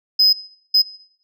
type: tone bursts at uneven times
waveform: sine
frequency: 5050 Hz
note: D#8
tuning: 25 cents sharp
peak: -8 dBFS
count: 2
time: 0.19-0.33 / 0.74-0.82 s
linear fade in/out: 10 ms
effects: noise-tail reverb RT60 0.6 s tail -19 dB re dry + tanh soft clip ceiling -9 dBFS